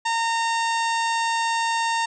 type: harmonic tone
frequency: 917 Hz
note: A#5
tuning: 29 cents flat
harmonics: 1 / 2 / 3 / 4 / 5 / 6 / 7 / 8 / 9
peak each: -22 / -28 / -32 / -34 / -36 / -38 / -39 / -40 / -41 dBFS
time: 0.05-2.06 s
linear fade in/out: 10 ms
effects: none